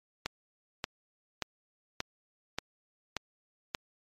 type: click train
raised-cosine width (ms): 0.2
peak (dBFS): -14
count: 7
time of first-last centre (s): 0.26-3.748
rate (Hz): 1.72
effects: MP3 64 kbps